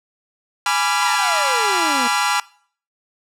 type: chord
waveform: sawtooth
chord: G# diminished seventh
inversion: none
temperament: equal with one note detuned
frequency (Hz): 830.6 / 987.8 / 1174.7 / 1376.9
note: G#5 / B5 / D6 / F6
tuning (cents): 0 / 0 / 0 / -25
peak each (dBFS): -18 / -18 / -21 / -17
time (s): 0.66-2.4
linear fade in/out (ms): 2
type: exponential sweep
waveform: sawtooth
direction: down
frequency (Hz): 1040 to 233.1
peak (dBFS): -20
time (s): 1.01-2.08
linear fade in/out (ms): 10
effects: noise-tail reverb RT60 0.5 s tail -21 dB re dry + low-pass 10000 Hz 12 dB/octave